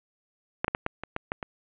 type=clicks; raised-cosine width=0.5 ms; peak=-9 / -10 / -10 / -11 / -19 / -14 / -13 / -18 dBFS; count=8; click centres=0.645 / 0.681 / 0.749 / 0.864 / 1.036 / 1.164 / 1.319 / 1.428 s; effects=resampled to 8000 Hz + 7-bit